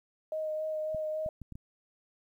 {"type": "tone with vibrato", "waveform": "sine", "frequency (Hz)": 622.3, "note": "D#5", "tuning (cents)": 0, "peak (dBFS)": -31, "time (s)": [0.32, 1.29], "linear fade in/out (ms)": 2, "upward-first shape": "sine", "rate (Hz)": 3.6, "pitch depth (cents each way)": 14}
{"type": "clicks", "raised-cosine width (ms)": 5, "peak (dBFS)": -31, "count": 5, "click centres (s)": [0.947, 1.262, 1.417, 1.523, 1.555]}
{"effects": ["11-bit"]}